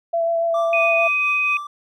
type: tone with vibrato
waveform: sine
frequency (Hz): 670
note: E5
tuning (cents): +28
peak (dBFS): -17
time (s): 0.13-1.08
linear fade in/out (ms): 10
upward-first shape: triangle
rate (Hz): 7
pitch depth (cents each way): 17
type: tone with tremolo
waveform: triangle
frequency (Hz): 1172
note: D6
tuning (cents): -4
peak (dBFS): -21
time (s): 0.54-1.67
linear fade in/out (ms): 5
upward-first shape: triangle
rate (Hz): 4.3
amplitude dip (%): 60
type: tone with pitch glide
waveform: sine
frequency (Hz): 2489 to 2509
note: D#7 to D#7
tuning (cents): 0 to +14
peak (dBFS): -17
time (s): 0.73-1.57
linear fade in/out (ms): 2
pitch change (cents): +14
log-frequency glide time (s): 0.99-1.13
effects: none

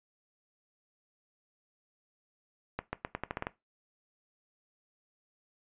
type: accelerating click train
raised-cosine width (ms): 0.5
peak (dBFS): -18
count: 9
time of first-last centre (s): 2.79-3.469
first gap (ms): 140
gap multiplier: 0.85
effects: noise-tail reverb RT60 0.2 s tail -17 dB re dry + resampled to 8000 Hz

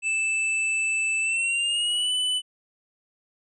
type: tone with pitch glide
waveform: square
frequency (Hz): 2637 to 2994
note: E7 to F#7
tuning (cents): 0 to +20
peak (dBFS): -23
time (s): 0.02-2.42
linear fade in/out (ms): 50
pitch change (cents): +220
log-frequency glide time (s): 1.21-2.12
effects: resampled to 22050 Hz

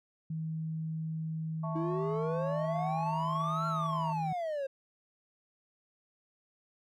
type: tone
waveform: sine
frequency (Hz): 159.6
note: D#3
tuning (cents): +44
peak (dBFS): -33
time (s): 0.3-4.33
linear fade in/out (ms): 5
type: chord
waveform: sine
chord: A major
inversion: second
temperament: equal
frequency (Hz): 659.3 / 880 / 1108.7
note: E5 / A5 / C#6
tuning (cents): 0 / 0 / 0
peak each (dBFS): -40 / -43 / -40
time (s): 1.63-4.13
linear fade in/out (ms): 10
type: exponential two-way sweep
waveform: triangle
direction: up then down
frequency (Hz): 317.9 to 1377 to 530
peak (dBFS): -30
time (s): 1.75-4.67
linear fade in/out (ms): 10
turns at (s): 3.67
effects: tanh soft clip ceiling -20 dBFS

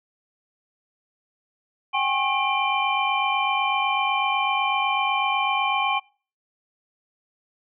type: tone cluster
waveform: sine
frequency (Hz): 771 / 819 / 1085 / 2378 / 3063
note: G5 / G#5 / C#6 / D7 / G7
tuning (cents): -29 / -24 / -37 / +21 / -41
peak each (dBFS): -28 / -26 / -25 / -26 / -31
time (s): 1.93-6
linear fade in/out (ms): 20
effects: noise-tail reverb RT60 0.4 s tail -25 dB re dry

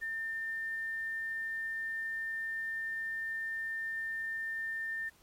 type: tone with quantisation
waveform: sine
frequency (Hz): 1800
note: A6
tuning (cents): +39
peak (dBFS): -34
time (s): 0.01-5.1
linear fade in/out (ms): 20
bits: 10
effects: pink hiss -64 dBFS RMS until 5.22 s + MP3 64 kbps

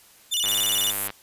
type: tone with vibrato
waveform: sawtooth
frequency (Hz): 3225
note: G7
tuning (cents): +48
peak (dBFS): -19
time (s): 0.31-0.92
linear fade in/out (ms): 20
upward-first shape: square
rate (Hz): 17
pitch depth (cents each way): 170
type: click train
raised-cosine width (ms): 0.3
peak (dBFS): -17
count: 68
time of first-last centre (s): 0.44-1.103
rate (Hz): 101
type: high-pass noise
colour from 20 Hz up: pink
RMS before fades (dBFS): -26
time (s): 0.47-1.08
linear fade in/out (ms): 10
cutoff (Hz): 10000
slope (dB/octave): 24
effects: white hiss -53 dBFS RMS until 1.22 s + resampled to 32000 Hz

